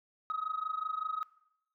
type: tone with amplitude modulation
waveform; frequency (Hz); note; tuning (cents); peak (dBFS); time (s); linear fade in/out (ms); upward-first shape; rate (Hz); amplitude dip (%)
sine; 1268; D#6; +32; -28; 0.3-1.23; 0; sine; 25.3; 85
effects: noise-tail reverb RT60 0.8 s tail -20 dB re dry + tanh soft clip ceiling -27 dBFS